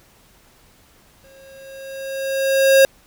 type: tone with exponential growth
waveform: square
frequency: 540 Hz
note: C#5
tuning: 45 cents flat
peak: -8 dBFS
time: 1.24-2.85 s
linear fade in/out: 1 ms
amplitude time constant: 350 ms
effects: pink hiss -53 dBFS RMS until 3.06 s